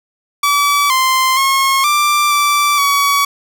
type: tone with pitch steps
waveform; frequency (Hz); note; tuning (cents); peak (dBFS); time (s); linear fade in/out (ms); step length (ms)
sawtooth; 1149 / 1043 / 1083 / 1180 / 1167 / 1131; D6 / C6 / C#6 / D6 / D6 / C#6; -38 / -6 / -41 / +8 / -11 / +34; -7; 0.43-3.25; 5; 470
effects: none